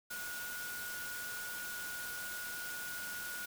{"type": "tone in noise", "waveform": "sine", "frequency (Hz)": 1450, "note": "F#6", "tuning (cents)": -35, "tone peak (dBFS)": -42, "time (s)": [0.1, 3.46], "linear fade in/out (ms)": 10, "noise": "white", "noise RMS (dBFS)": -45, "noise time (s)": [0.1, 3.46], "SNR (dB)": 0, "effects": []}